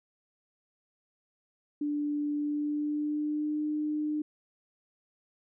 sine tone with pitch glide, 293.7 to 302 Hz, D4 to D4, 0 to +48 cents, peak -28 dBFS, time 1.81-4.22 s, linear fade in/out 5 ms, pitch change +48 cents, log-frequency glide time 2.35-3.62 s, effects none

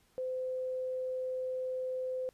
sine tone, 513 Hz, C5, 34 cents flat, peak -33 dBFS, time 0.18-2.29 s, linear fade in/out 0 ms, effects pink hiss -69 dBFS RMS until 2.33 s + resampled to 32000 Hz

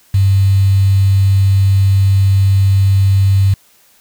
sine tone with quantisation, 97.5 Hz, G2, 9 cents flat, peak -7 dBFS, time 0.14-3.54 s, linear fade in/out 5 ms, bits 5, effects white hiss -50 dBFS RMS until 4 s

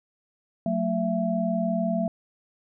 sine tone cluster, 185.8 / 225.8 / 668 Hz, F#3 / A3 / E5, +7 / +45 / +23 cents, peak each -27 dBFS, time 0.66-2.08 s, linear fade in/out 2 ms, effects none

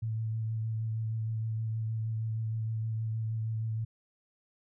sine tone with vibrato, 111.2 Hz, A2, 19 cents sharp, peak -30 dBFS, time 0.02-3.85 s, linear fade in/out 10 ms, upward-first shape sine, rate 6.4 Hz, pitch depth 18 cents each way, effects none

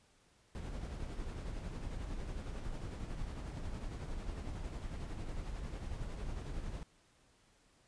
brown noise with tremolo, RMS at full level -40 dBFS, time 0.55-6.83 s, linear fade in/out 0 ms, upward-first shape sine, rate 11 Hz, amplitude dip 40%, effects pink hiss -69 dBFS RMS until 7.87 s + resampled to 22050 Hz

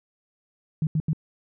sine tone bursts, 155.8 Hz, D#3, 3 cents sharp, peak -20 dBFS, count 3, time 0.82-1.132 s, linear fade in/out 2 ms, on 50 ms, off 81 ms, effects none

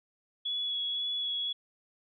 sine tone with vibrato, 3377 Hz, G#7, 28 cents sharp, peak -30 dBFS, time 0.45-1.53 s, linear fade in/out 10 ms, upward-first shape sine, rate 1.9 Hz, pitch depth 13 cents each way, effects none

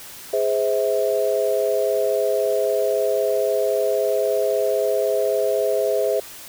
sine chord, Ab augmented, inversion none, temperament just, 415.3 / 519.1 / 648.9 Hz, Ab4 / C5 / E5, 0 / -14 / -27 cents, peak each -22 dBFS, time 0.33-6.2 s, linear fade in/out 5 ms, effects white hiss -39 dBFS RMS until 6.48 s

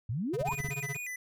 sine exponential sweep, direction up, 99.9 to 1072 Hz, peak -30 dBFS, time 0.09-0.53 s, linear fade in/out 5 ms
square tone with tremolo, 139.7 Hz, C#3, 14 cents sharp, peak -33 dBFS, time 0.33-0.97 s, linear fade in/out 10 ms, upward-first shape sine, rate 16 Hz, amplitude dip 100%
clicks, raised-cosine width 5 ms, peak -29 dBFS, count 6, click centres 0.412 / 0.488 / 0.536 / 0.603 / 0.647 / 0.688 s
square tone with vibrato, 2217 Hz, C#7, in tune, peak -37 dBFS, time 0.47-1.16 s, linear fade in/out 5 ms, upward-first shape square, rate 4.2 Hz, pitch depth 180 cents each way
effects none

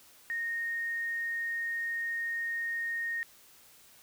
sine tone, 1853 Hz, A#6, 11 cents flat, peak -31 dBFS, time 0.3-3.23 s, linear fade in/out 0 ms, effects white hiss -58 dBFS RMS until 4.02 s

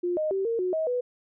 sine tone with pitch steps, 353.2 / 618 / 386.7 / 460.5 / 365.7 / 636 / 494 Hz, F4 / D#5 / G4 / A#4 / F#4 / D#5 / B4, +20 / -12 / -24 / -21 / -20 / +38 / 0 cents, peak -24 dBFS, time 0.03-1.01 s, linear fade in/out 10 ms, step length 140 ms, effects none

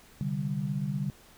sine chord, C suspended second, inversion none, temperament equal, 130.81 / 146.83 / 196 Hz, C3 / D3 / G3, 0 / 0 / 0 cents, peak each -36 / -31 / -33 dBFS, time 0.21-1.1 s, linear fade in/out 0 ms, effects pink hiss -56 dBFS RMS until 1.37 s

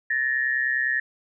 sine tone pair together, 1734.8 / 1864.7 Hz, A6 / A#6, -25 / 0 cents, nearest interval minor second, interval 125 cents, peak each -24 dBFS, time 0.1-1 s, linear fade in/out 5 ms, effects none

